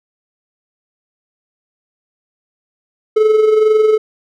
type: tone with amplitude modulation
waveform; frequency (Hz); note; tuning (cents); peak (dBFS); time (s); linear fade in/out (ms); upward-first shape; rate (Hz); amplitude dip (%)
triangle; 432.3; A4; -31; -4; 3.16-3.98; 10; sine; 22.1; 50
effects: none